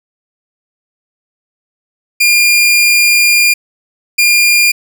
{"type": "tone bursts at uneven times", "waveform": "sawtooth", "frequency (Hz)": 2408, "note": "D7", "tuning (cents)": 43, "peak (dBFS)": -3, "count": 2, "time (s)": [[2.2, 3.54], [4.18, 4.72]], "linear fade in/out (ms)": 10, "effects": []}